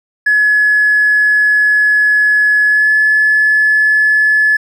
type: tone with pitch glide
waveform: triangle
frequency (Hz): 1699 to 1718.7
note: G#6 to A6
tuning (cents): +39 to -41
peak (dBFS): -4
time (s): 0.26-4.57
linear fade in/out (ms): 10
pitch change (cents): +20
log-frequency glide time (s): 2.67-2.91
effects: tanh soft clip ceiling -5 dBFS